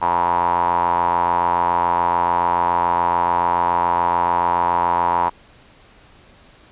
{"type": "tone with band-pass filter", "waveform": "sawtooth", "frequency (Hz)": 87, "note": "F2", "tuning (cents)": -6, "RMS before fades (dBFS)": -18, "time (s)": [0.01, 5.3], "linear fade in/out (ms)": 20, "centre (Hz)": 940, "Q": 9.4, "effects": ["pink hiss -49 dBFS RMS until 6.71 s", "resampled to 8000 Hz"]}